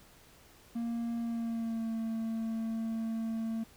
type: tone with pitch glide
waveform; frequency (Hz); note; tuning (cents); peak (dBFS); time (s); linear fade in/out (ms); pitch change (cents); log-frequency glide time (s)
triangle; 233.1 to 224.8; A#3 to A3; 0 to +37; -30; 0.75-3.64; 10; -63; 1.2-1.91
effects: pink hiss -59 dBFS RMS until 3.76 s